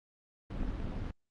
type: noise with amplitude modulation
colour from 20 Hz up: brown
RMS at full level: -33 dBFS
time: 0.5-1.11 s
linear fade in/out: 5 ms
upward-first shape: sine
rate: 227 Hz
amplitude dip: 65%
effects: low-pass 4000 Hz 12 dB/octave + Opus 32 kbps